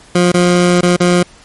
20% pulse tone with dropouts, 177.1 Hz, F3, 24 cents sharp, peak -3 dBFS, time 0.15-1.23 s, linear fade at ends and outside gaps 5 ms, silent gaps 0.319-0.341 / 0.81-0.83 / 0.965-1.002 s, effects pink hiss -42 dBFS RMS until 1.44 s + MP3 48 kbps

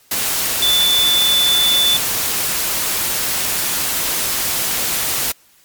sine tone in noise, 3500 Hz, A7, 10 cents flat, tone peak -12 dBFS, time 0.62-1.97 s, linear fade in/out 5 ms, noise white, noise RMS -19 dBFS, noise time 0.11-5.32 s, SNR +4 dB, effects white hiss -52 dBFS RMS until 5.64 s + MP3 96 kbps

